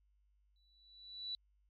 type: tone with exponential growth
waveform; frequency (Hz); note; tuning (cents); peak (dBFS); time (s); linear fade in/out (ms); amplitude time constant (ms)
sine; 3951; B7; 0; -37; 0.56-1.35; 1; 170
effects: added 50 Hz sine -70 dBFS peak until 1.69 s + MP3 48 kbps